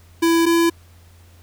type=tone pair in turn; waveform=square; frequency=332.8 / 336.1 Hz; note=E4 / E4; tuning=+17 / +34 cents; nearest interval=unison; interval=17 cents; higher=second; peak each=-14 dBFS; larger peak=neither; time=0.22-0.46 / 0.46-0.7 s; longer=neither; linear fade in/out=10 ms; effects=added 86 Hz sine -46 dBFS peak until 1.42 s + pink hiss -54 dBFS RMS until 1.42 s